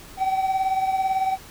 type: beating tone pair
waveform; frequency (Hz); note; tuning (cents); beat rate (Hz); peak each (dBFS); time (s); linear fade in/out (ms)
triangle; 762 / 780; G5 / G5; -49 / -9; 18; -19 / -26; 0.17-1.38; 50
effects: pink hiss -44 dBFS RMS until 1.5 s